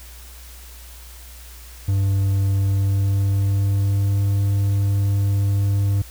triangle tone with pitch glide, 98 to 99.83 Hz, G2 to G2, 0 to +32 cents, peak -14 dBFS, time 1.88-6.02 s, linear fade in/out 5 ms, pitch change +32 cents, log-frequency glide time 2.55-4.18 s, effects added 60 Hz sine -39 dBFS peak until 6.1 s + white hiss -44 dBFS RMS until 6.1 s

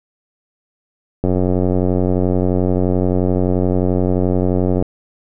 click train, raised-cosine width 2 ms, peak -4 dBFS, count 329, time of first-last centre 1.24-4.825 s, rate 91.5 Hz, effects none

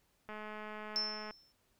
click train, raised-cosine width 0.5 ms, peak -31 dBFS, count 218, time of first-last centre 0.29-1.309 s, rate 213 Hz
sine tone with exponential decay, 5330 Hz, E8, 18 cents sharp, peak -29 dBFS, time 0.96-1.52 s, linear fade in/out 0 ms, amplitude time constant 120 ms
effects pink hiss -74 dBFS RMS until 1.79 s

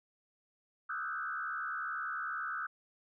sine tone with frequency modulation, 1396.9 Hz, F6, in tune, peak -35 dBFS, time 0.89-2.67 s, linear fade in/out 10 ms, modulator 71.2 Hz, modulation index 2.4, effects none

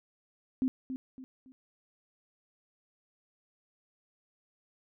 sine tone with echo, 260 Hz, C4, 11 cents flat, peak -25 dBFS, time 0.62-0.68 s, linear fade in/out 0 ms, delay 280 ms, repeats 3, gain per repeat -9 dB, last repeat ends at 1.52 s, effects none

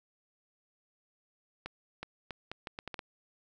accelerating click train, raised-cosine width 0.3 ms, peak -23 dBFS, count 9, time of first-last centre 1.66-2.992 s, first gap 370 ms, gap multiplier 0.75, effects none

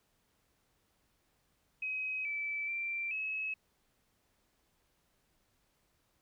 sine tone with pitch steps, 2534 / 2314 / 2355 / 2575 Hz, D#7 / D7 / D7 / E7, +31 / -26 / +4 / -41 cents, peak -34 dBFS, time 1.82-3.54 s, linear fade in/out 5 ms, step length 430 ms, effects pink hiss -75 dBFS RMS until 6.21 s

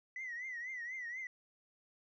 sine tone with vibrato, 1975.5 Hz, B6, in tune, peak -39 dBFS, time 0.16-1.27 s, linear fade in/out 2 ms, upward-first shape triangle, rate 4.1 Hz, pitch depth 130 cents each way, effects tanh soft clip ceiling -37 dBFS

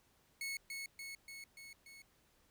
sawtooth tone with echo, 2197 Hz, C#7, 16 cents flat, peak -36 dBFS, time 0.41-0.57 s, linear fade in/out 2 ms, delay 290 ms, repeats 5, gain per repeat -3 dB, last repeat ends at 2.02 s, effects pink hiss -72 dBFS RMS until 2.5 s

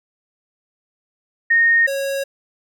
sine / square tone pair in turn, 1849 / 549.7 Hz, A#6 / C#5, -15 / -15 cents, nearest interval octave + major sixth, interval 2100 cents, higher first, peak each -11 / -21 dBFS, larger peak first, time 1.5-1.87 / 1.87-2.24 s, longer neither, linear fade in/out 10 ms, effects none

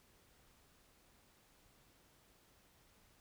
silence, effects pink hiss -69 dBFS RMS until 3.2 s

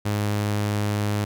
sawtooth tone, 103.83 Hz, G#2, in tune, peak -18 dBFS, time 0.05-1.25 s, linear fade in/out 10 ms, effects none

